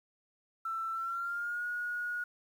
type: tone with pitch glide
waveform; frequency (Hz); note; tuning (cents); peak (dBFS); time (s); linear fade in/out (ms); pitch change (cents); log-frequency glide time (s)
sine; 1335 to 1447.4; E6 to F#6; +22 to -39; -33; 0.65-2.24; 5; +139; 0.93-1.65
effects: 10-bit